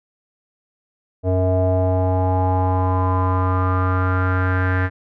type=tone with low-pass filter sweep; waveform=square; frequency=92.5 Hz; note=F#2; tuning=in tune; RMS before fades=-18 dBFS; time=1.23-4.9 s; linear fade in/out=50 ms; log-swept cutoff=580 to 1700 Hz; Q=5.7; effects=none